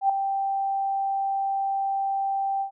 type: tone with ADSR envelope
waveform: sine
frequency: 784 Hz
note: G5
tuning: in tune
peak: -15 dBFS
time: 0.01-2.71 s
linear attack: 85 ms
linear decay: 3 ms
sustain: -8 dB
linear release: 100 ms
effects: none